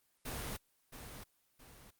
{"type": "noise with echo", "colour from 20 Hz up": "pink", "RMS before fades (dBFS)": -41, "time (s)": [0.25, 0.57], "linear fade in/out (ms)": 10, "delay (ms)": 670, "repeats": 2, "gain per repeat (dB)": -8, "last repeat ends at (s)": 1.91, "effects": ["white hiss -75 dBFS RMS until 1.99 s", "Opus 24 kbps"]}